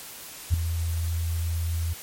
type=tone with ADSR envelope; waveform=sine; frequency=83.2 Hz; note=E2; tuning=17 cents sharp; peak=-14 dBFS; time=0.5-1.94 s; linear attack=39 ms; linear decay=3 ms; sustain=-10 dB; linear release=16 ms; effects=white hiss -41 dBFS RMS until 2.02 s + MP3 64 kbps